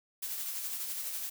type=noise with tremolo; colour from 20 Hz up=blue; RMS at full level=-36 dBFS; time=0.22-1.3 s; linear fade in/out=10 ms; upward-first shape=sine; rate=12 Hz; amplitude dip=35%; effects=none